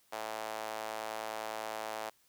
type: tone with high-pass filter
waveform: sawtooth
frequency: 109.6 Hz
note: A2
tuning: 6 cents flat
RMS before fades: -40 dBFS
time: 0.12-2.1 s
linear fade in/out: 10 ms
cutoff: 690 Hz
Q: 2.1
effects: white hiss -69 dBFS RMS until 2.28 s